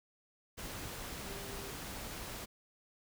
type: tone in noise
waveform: sine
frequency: 397.7 Hz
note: G4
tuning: 25 cents sharp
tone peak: -49 dBFS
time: 1.25-1.71 s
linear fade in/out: 20 ms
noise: pink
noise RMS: -44 dBFS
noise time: 0.57-2.46 s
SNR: -8 dB
effects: none